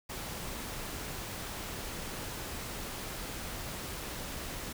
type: noise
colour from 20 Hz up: pink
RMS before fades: -40 dBFS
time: 0.09-4.73 s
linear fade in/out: 10 ms
effects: none